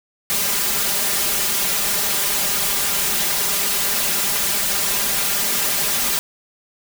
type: noise with comb filter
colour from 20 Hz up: white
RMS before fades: -20 dBFS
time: 0.3-6.19 s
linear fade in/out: 0 ms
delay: 5 ms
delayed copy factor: +0.85
effects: none